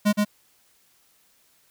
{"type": "tone with echo", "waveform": "square", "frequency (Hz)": 207.7, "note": "G#3", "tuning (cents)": 0, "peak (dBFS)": -17, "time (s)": [0.05, 0.13], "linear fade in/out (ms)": 20, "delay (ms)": 120, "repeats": 1, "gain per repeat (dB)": -2, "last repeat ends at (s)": 0.25, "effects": ["white hiss -62 dBFS RMS until 1.7 s"]}